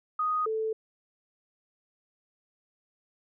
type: tone pair in turn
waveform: sine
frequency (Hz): 1244.5 / 440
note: D#6 / A4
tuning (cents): 0 / 0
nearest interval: octave + tritone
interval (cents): 1800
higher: first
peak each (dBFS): -25 / -27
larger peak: first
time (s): 0.19-0.46 / 0.46-0.73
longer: neither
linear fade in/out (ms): 5
effects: none